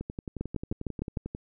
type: two click trains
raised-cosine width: 3 ms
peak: -22 / -18 dBFS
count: 16 / 6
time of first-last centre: 0.01-1.349 / 0.41-1.172 s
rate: 11.2 / 6.56 Hz
effects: none